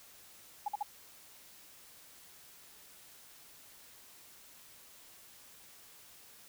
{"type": "tone bursts", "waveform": "sine", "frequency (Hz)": 829, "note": "G#5", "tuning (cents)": -3, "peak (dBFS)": -31, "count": 3, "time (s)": [0.66, 0.829], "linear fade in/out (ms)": 5, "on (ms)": 23, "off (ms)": 50, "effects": ["white hiss -57 dBFS RMS until 6.48 s"]}